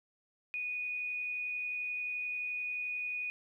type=tone with amplitude modulation; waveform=sine; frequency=2473 Hz; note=D#7; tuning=11 cents flat; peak=-33 dBFS; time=0.54-3.3 s; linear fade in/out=0 ms; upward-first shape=sine; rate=71.4 Hz; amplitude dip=25%; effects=12-bit